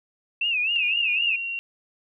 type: tone with vibrato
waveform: sine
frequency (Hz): 2637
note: E7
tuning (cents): 0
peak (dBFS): -21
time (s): 0.41-1.36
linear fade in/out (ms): 5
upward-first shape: sine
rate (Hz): 3.9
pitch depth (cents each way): 140
type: tone with pitch glide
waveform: sine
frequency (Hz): 2794 to 2751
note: F7 to F7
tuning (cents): 0 to -27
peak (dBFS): -27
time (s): 0.76-1.59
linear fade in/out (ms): 0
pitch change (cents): -27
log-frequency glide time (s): 0.92-1.35
effects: none